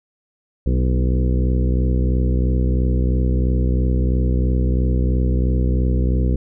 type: harmonic tone with a mistuned harmonic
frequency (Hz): 63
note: B1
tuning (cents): +35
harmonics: 1 / 2 / 3 / 4 / 5 / 6 / 7 / 8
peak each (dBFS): -16 / -22 / -26 / -28 / -30 / -32 / -33 / -34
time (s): 0.66-6.36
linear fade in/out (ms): 5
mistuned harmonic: 4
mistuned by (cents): -32
effects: none